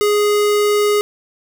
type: tone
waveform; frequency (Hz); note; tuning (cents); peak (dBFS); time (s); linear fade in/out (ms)
square; 415.3; G#4; 0; -13; 0.01-1.01; 0
effects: none

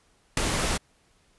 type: noise with ADSR envelope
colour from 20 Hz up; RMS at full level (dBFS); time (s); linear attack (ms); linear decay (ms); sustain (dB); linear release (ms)
pink; -18; 0.37-0.78; 4; 4; -8; 16
effects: pink hiss -64 dBFS RMS until 1.38 s + resampled to 24000 Hz

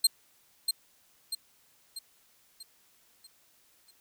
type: tone with echo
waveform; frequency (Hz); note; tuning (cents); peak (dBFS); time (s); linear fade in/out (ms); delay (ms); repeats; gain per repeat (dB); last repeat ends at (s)
25% pulse; 4186; C8; 0; -14; 0.04-0.07; 5; 640; 6; -6; 3.91
effects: white hiss -65 dBFS RMS until 4 s

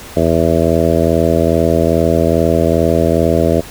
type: harmonic tone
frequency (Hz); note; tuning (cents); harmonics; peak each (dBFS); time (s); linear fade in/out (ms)
82.41; E2; 0; 1 / 2 / 3 / 4 / 5 / 6 / 7 / 8; -18 / -18 / -18 / -18 / -18 / -18 / -18 / -18; 0.16-3.61; 10
effects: pink hiss -33 dBFS RMS until 3.7 s

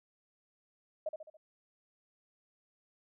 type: tone with echo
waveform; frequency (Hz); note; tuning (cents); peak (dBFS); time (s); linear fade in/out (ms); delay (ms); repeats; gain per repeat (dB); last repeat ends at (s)
sine; 622.3; D#5; 0; -32; 1.06-1.09; 5; 70; 4; -6; 1.37
effects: none

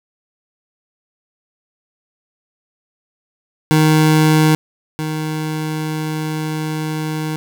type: tone pair in turn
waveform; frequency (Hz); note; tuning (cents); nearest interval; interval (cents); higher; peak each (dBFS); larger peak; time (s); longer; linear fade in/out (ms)
25% pulse; 155.56 / 155.56; D#3 / D#3; 0 / 0; unison; 0; neither; -6 / -16; first; 3.71-4.55 / 4.99-7.36; second; 0
effects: none

